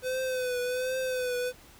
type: tone with vibrato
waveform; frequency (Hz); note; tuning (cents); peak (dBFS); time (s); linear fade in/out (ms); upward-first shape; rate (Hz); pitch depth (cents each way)
square; 506; B4; +42; -29; 0.02-1.53; 50; triangle; 1.3; 54
effects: pink hiss -54 dBFS RMS until 1.79 s